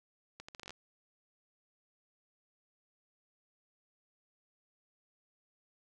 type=accelerating click train; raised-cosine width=0.2 ms; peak=-29 dBFS; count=9; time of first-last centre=0.4-0.706 s; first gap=85 ms; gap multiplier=0.75; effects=none